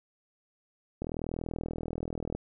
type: click train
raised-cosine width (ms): 2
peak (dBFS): -21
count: 55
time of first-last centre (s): 1.02-2.35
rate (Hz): 40.6
effects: none